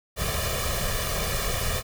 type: noise with comb filter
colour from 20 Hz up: pink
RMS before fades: -27 dBFS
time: 0.16-1.83 s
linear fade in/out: 50 ms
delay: 1.7 ms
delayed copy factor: +0.85
effects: none